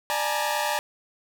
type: tone cluster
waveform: sawtooth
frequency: 595 / 827 / 876 / 947 Hz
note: D5 / G#5 / A5 / A#5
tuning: +22 / -8 / -8 / +27 cents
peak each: -26 dBFS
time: 0.1-0.79 s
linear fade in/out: 0 ms
effects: none